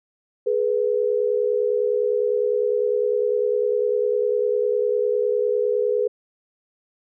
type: tone pair together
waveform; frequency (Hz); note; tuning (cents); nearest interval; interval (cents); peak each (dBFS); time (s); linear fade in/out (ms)
sine; 421 / 490.9; G#4 / B4; +24 / -10; minor third; 266; -21; 0.46-6.08; 10
effects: none